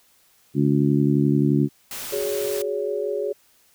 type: harmonic tone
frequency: 71.5 Hz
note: D2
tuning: 46 cents flat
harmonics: 2 / 3 / 4 / 5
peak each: -20 / -22 / -21 / -25 dBFS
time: 0.54-1.69 s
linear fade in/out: 50 ms
type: noise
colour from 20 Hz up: white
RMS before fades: -33 dBFS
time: 1.91-2.62 s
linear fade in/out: 2 ms
type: chord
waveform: sine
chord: F# suspended second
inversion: none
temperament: equal with one note detuned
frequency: 370 / 415.3 / 562.8 Hz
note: F#4 / G#4 / C#5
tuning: 0 / 0 / +26 cents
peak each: -30 / -25 / -28 dBFS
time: 2.12-3.33 s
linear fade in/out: 10 ms
effects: white hiss -59 dBFS RMS until 3.74 s